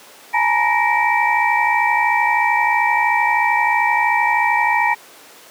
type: tone cluster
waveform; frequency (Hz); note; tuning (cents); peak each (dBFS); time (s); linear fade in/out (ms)
sine; 840 / 910 / 963 / 1874 / 2320; G#5 / A#5 / B5 / A#6 / D7; +19 / -42 / -44 / +9 / -22; -20; 0.33-4.95; 20
effects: pink hiss -42 dBFS RMS until 5.5 s + high-pass 400 Hz 12 dB/octave